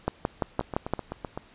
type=two click trains; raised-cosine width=1 ms; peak=-10 / -18 dBFS; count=6 / 7; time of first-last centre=0.08-0.936 / 0.61-1.375 s; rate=5.84 / 7.84 Hz; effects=pink hiss -55 dBFS RMS until 1.54 s + resampled to 8000 Hz